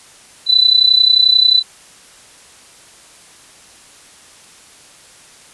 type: tone with amplitude modulation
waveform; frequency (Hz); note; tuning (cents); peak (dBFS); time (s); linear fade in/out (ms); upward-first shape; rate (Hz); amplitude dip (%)
sine; 3993; B7; +18; -4; 0.46-1.63; 50; sine; 31.3; 80
effects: white hiss -43 dBFS RMS until 5.53 s + resampled to 24000 Hz